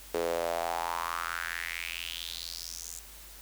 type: tone with high-pass filter sweep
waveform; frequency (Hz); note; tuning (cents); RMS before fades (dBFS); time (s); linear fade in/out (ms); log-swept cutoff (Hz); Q
sawtooth; 84.5; E2; +43; -35; 0.14-2.99; 0; 430 to 7300; 4.5
effects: added 50 Hz sine -52 dBFS peak until 3.41 s + white hiss -50 dBFS RMS until 3.41 s